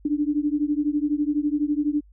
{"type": "beating tone pair", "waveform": "sine", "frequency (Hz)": [290, 302], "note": ["D4", "D4"], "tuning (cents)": [-22, 48], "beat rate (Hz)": 12, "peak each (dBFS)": [-23, -24], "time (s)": [0.05, 2.01], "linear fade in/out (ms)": 5, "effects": ["added 50 Hz sine -49 dBFS peak until 2.12 s"]}